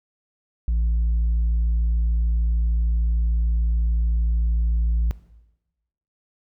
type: tone with tanh clipping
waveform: triangle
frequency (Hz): 56.7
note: A#1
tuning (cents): -47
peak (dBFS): -19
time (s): 0.68-5.11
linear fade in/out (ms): 0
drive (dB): 7
effects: noise-tail reverb RT60 1.0 s tail -17 dB re dry